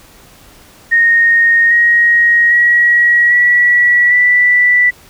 sine tone with pitch steps, 1855 / 1883.1 / 1911.6 / 1940.5 / 1969.9 Hz, A#6 / A#6 / A#6 / B6 / B6, -9 / +17 / +43 / -31 / -5 cents, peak -6 dBFS, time 0.91-4.91 s, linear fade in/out 20 ms, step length 800 ms, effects pink hiss -42 dBFS RMS until 5.09 s

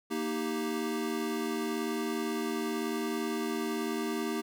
square chord, Eb major, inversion second, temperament equal, 233.1 / 311.1 / 392 Hz, Bb3 / Eb4 / G4, 0 / 0 / 0 cents, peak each -36 / -36 / -36 dBFS, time 0.1-4.42 s, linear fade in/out 20 ms, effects none

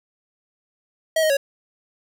square tone with pitch steps, 641 / 625 / 555 Hz, E5 / D#5 / C#5, -49 / +8 / +2 cents, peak -17 dBFS, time 1.16-1.37 s, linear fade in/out 5 ms, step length 70 ms, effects none

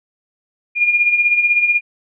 sine tone with tremolo, 2421 Hz, D#7, 48 cents flat, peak -9 dBFS, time 0.75-1.81 s, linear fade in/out 50 ms, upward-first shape sine, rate 16 Hz, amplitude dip 60%, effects none

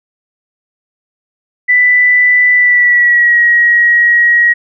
sine tone with pitch glide, 1985 to 1898.6 Hz, B6 to A#6, +8 to +31 cents, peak -5 dBFS, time 1.68-4.54 s, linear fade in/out 20 ms, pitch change -77 cents, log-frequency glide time 2.54-3.39 s, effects none

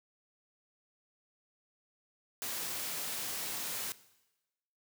white noise, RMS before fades -38 dBFS, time 2.42-3.92 s, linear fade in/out 0 ms, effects noise-tail reverb RT60 1.0 s tail -18 dB re dry + high-pass 100 Hz 12 dB/octave

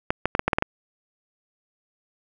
clicks, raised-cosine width 0.5 ms, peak -5 dBFS, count 8, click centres 0.105 / 0.256 / 0.351 / 0.394 / 0.48 / 0.532 / 0.585 / 0.624 s, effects none

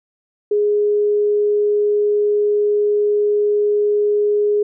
sine tone, 415.3 Hz, G#4, in tune, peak -13 dBFS, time 0.51-4.63 s, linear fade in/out 5 ms, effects none

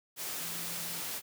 sine tone in noise, 169.4 Hz, E3, 48 cents sharp, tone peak -49 dBFS, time 0.4-1.03 s, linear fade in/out 50 ms, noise white, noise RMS -38 dBFS, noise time 0.16-1.22 s, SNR -14 dB, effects high-pass 100 Hz 12 dB/octave

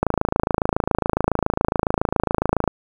click train, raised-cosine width 1 ms, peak -3 dBFS, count 73, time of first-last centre 0.03-2.677 s, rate 27.2 Hz, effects 7-bit

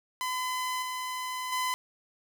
sawtooth tone with level steps, 1014 Hz, B5, 45 cents sharp, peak -26 / -29 / -24 dBFS, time 0.21-1.74 s, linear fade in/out 0 ms, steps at 0.82 / 1.52 s, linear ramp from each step 5 ms, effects none

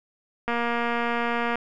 click train, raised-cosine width 0.5 ms, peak -12 dBFS, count 255, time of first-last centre 0.48-1.556 s, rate 236 Hz, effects none

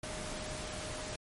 sine tone in noise, 617 Hz, D#5, 15 cents flat, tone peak -46 dBFS, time 0.03-1.16 s, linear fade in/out 5 ms, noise pink, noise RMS -41 dBFS, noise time 0.03-1.16 s, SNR -8 dB, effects MP3 48 kbps

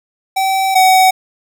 square tone pair in turn, 769 / 752.3 Hz, G5 / F#5, -33 / +29 cents, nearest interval unison, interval 38 cents, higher first, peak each -13 / -7 dBFS, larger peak second, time 0.36-0.75 / 0.75-1.11 s, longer first, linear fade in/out 10 ms, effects none

